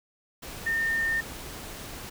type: tone in noise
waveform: sine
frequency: 1817 Hz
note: A#6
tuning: 45 cents flat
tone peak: -24 dBFS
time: 0.66-1.21 s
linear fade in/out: 10 ms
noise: pink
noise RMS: -40 dBFS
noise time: 0.42-2.1 s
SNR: +13 dB
effects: none

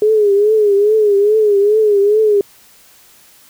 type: tone with vibrato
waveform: sine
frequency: 417 Hz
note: G#4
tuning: 7 cents sharp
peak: -8 dBFS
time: 0.02-2.41 s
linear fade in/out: 2 ms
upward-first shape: triangle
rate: 2.4 Hz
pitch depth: 100 cents each way
effects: white hiss -46 dBFS RMS until 3.49 s

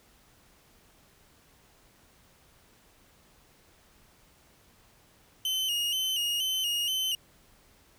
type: tone with vibrato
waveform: 40% pulse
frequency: 2960 Hz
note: F#7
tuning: in tune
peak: -26 dBFS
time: 5.45-7.15 s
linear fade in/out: 2 ms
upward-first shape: square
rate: 2.1 Hz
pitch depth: 58 cents each way
effects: pink hiss -61 dBFS RMS until 7.98 s

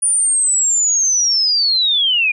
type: linear sweep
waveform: sine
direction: down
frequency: 9490 to 2386 Hz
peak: -12 dBFS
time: 0.02-2.32 s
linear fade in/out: 10 ms
effects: none

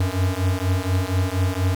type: beating tone pair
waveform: square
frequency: 90.8 / 95 Hz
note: F#2 / F#2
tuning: -32 / +46 cents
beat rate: 4.2 Hz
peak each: -23 dBFS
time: 0-1.75 s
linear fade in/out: 5 ms
effects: 9-bit

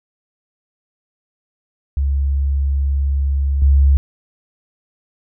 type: tone with level steps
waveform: sine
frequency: 69.3 Hz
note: C#2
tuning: in tune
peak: -14 / -8 dBFS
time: 1.97-3.97 s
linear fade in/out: 0 ms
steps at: 3.62 s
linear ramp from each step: 2 ms
effects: none

